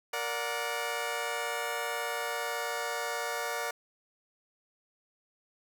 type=chord; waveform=15% pulse; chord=Bb augmented; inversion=none; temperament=just; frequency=466.2 / 582.7 / 728.4 Hz; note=Bb4 / D5 / F#5; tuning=0 / -14 / -27 cents; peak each=-30 dBFS; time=0.13-3.71 s; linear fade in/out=5 ms; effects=none